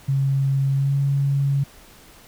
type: tone with pitch glide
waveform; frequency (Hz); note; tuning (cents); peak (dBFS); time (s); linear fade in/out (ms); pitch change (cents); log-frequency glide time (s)
sine; 136.5 to 139.29; C#3 to C#3; -26 to +9; -17; 0.08-1.64; 10; +35; 0.74-0.93
effects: pink hiss -48 dBFS RMS until 2.27 s